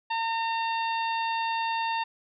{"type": "harmonic tone", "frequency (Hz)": 910, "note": "A#5", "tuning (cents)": -42, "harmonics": [1, 2, 3, 4, 5], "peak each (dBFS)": [-27, -36, -35, -40, -43], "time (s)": [0.1, 2.04], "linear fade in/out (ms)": 10, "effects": []}